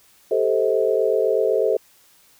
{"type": "chord", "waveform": "sine", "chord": "A half-diminished seventh", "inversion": "third", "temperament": "equal with one note detuned", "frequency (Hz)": [392, 440, 523.3, 638.3], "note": ["G4", "A4", "C5", "Eb5"], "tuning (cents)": [0, 0, 0, 44], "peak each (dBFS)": [-23, -20, -22, -24], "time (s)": [0.31, 1.77], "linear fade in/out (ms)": 5, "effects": ["white hiss -55 dBFS RMS until 2.39 s"]}